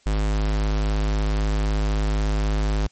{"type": "tone", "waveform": "square", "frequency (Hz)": 51.91, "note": "G#1", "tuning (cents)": 0, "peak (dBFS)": -20, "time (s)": [0.06, 2.87], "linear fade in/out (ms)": 5, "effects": ["white hiss -59 dBFS RMS until 2.91 s", "MP3 32 kbps"]}